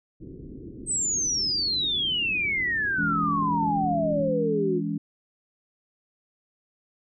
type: low-pass noise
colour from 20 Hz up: white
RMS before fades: -41 dBFS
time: 0.2-4.32 s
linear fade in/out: 10 ms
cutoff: 390 Hz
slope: 48 dB/octave
type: exponential sweep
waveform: sine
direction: down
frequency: 8372 to 342.3 Hz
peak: -23 dBFS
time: 0.86-4.82 s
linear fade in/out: 50 ms
type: chord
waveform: sine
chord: C# minor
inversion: first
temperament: equal with one note detuned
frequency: 164.81 / 207.7 / 283.5 Hz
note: E3 / G#3 / C#4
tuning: 0 / 0 / +39 cents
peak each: -30 dBFS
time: 2.98-4.98 s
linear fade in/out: 5 ms
effects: none